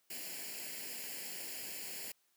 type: noise with comb filter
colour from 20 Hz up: white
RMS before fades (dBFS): -44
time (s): 0.1-2.12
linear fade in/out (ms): 5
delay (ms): 0.41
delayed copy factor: +0.75
effects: white hiss -75 dBFS RMS until 2.36 s + high-pass 200 Hz 12 dB/octave